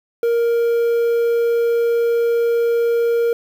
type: tone with quantisation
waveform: triangle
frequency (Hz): 467.7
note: A#4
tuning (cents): +6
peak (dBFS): -12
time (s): 0.23-3.33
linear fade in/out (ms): 2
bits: 7
effects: none